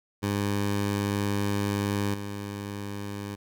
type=tone with level steps; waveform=15% pulse; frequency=101.3 Hz; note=G#2; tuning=43 cents flat; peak=-19 / -27 dBFS; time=0.22-3.36 s; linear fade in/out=20 ms; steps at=2.14 s; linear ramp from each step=2 ms; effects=none